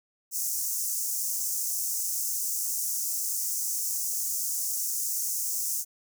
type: high-pass noise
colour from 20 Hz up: pink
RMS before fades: -30 dBFS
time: 0.31-5.85 s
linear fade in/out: 50 ms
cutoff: 5800 Hz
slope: 48 dB/octave
effects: none